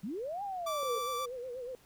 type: linear two-way sweep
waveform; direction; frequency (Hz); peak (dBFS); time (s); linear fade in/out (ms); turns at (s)
sine; up then down; 167.4 to 825 to 437.2; -35; 0.03-0.99; 10; 0.43
type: tone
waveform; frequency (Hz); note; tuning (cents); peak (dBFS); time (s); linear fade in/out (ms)
45% pulse; 1166; D6; -13; -34; 0.66-1.26; 10
type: tone with vibrato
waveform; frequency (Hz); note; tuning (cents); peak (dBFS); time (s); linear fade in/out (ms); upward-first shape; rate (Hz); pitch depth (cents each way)
sine; 500; B4; +21; -38; 0.83-1.75; 0; sine; 8.3; 84
effects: pink hiss -63 dBFS RMS until 1.85 s